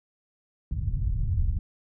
white low-pass noise, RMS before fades -26 dBFS, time 0.71-1.59 s, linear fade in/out 2 ms, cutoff 100 Hz, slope 24 dB/octave, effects none

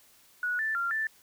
sine tone with pitch steps, 1464 / 1764 / 1385 / 1765 Hz, F#6 / A6 / F6 / A6, -19 / +4 / -15 / +5 cents, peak -27 dBFS, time 0.43-1.07 s, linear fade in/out 2 ms, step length 160 ms, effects white hiss -60 dBFS RMS until 1.22 s

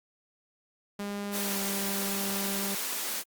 sawtooth tone with pitch glide, 202.8 to 197.82 Hz, G#3 to G3, -41 to +16 cents, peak -29 dBFS, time 0.99-2.75 s, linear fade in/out 5 ms, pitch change -43 cents, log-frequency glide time 1.36-1.56 s
white high-pass noise, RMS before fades -33 dBFS, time 1.31-3.24 s, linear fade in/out 50 ms, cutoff 210 Hz, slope 24 dB/octave
effects Opus 48 kbps

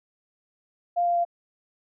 sine tone with pitch steps, 699 / 695 / 691 Hz, F5 / F5 / F5, +1 / -9 / -19 cents, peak -20 dBFS, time 0.96-1.251 s, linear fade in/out 20 ms, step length 97 ms, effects none

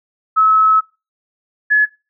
sine tone pair in turn, 1293 / 1703.2 Hz, E6 / G#6, -34 / +43 cents, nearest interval perfect fourth, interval 477 cents, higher second, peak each -8 dBFS, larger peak neither, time 0.36-0.81 / 1.7-1.86 s, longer first, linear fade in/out 20 ms, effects noise-tail reverb RT60 0.3 s tail -23 dB re dry

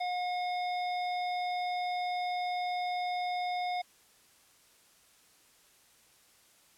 harmonic tone with a mistuned harmonic, 720 Hz, F#5, 47 cents flat, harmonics 1 / 3 / 5 / 7, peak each -31 / -41 / -45 / -48 dBFS, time 0-3.82 s, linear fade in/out 10 ms, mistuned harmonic 5, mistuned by +17 cents, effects white hiss -63 dBFS RMS until 6.77 s + low-pass 12000 Hz 12 dB/octave

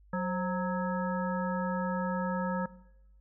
harmonic tone with a mistuned harmonic, 185 Hz, F#3, in tune, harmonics 1 / 3 / 5 / 7 / 9, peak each -31 / -36 / -38 / -39 / -41 dBFS, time 0.13-2.66 s, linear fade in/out 5 ms, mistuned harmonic 3, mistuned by -82 cents, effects noise-tail reverb RT60 0.9 s tail -19 dB re dry + added 50 Hz sine -56 dBFS peak until 3.2 s

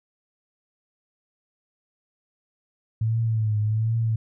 sine tone with vibrato, 110 Hz, A2, in tune, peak -20 dBFS, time 3.01-4.16 s, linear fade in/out 5 ms, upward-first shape triangle, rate 1.3 Hz, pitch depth 79 cents each way, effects none

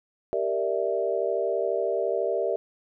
sine chord, E half-diminished seventh, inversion first, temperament equal, 392 / 466.2 / 587.3 / 659.3 Hz, G4 / Bb4 / D5 / E5, 0 / 0 / 0 / 0 cents, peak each -29 dBFS, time 0.33-2.56 s, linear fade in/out 0 ms, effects none

